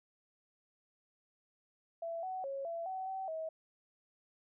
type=tone with pitch steps; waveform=sine; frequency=668 / 749 / 548 / 672 / 756 / 765 / 640 Hz; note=E5 / F#5 / C#5 / E5 / F#5 / G5 / D#5; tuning=+23 / +21 / -20 / +33 / +37 / -42 / +49 cents; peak=-37 dBFS; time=2.02-3.49 s; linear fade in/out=5 ms; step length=210 ms; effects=none